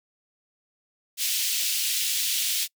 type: high-pass noise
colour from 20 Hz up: pink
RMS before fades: -26 dBFS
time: 1.17-2.68 s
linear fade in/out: 50 ms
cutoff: 2800 Hz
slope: 24 dB/octave
effects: noise-tail reverb RT60 0.1 s tail -25 dB re dry